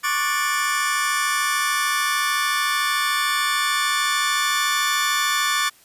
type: chord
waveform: sawtooth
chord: D major seventh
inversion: third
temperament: just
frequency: 1101.2 / 1174.7 / 1468.3 / 1762 Hz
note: C#6 / D6 / F#6 / A6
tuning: -12 / 0 / -14 / +2 cents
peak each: -23 / -20 / -25 / -20 dBFS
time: 0.03-5.7 s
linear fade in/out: 20 ms
effects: white hiss -53 dBFS RMS until 5.84 s + resampled to 32000 Hz